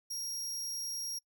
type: tone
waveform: sawtooth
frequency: 5610 Hz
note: F8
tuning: 7 cents sharp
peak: -34 dBFS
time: 0.1-1.19 s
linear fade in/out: 10 ms
effects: noise-tail reverb RT60 0.1 s tail -24 dB re dry